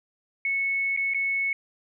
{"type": "tone with dropouts", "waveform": "sine", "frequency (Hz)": 2204, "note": "C#7", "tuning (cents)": -11, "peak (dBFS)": -23, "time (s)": [0.45, 1.53], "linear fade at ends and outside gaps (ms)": 2, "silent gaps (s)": [[0.965, 0.973], [1.137, 1.145]], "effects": []}